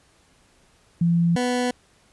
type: tone pair in turn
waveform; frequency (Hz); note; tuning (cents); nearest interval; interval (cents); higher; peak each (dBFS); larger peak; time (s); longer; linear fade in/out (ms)
sine / 20% pulse; 170 / 247.4; F3 / B3; -46 / +3; tritone; 649; second; -16; neither; 1.01-1.36 / 1.36-1.71; neither; 5
effects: pink hiss -59 dBFS RMS until 2.12 s + resampled to 24000 Hz